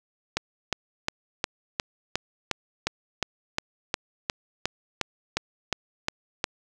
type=click train; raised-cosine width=0.2 ms; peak=-7 dBFS; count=18; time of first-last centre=0.37-6.441 s; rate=2.8 Hz; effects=none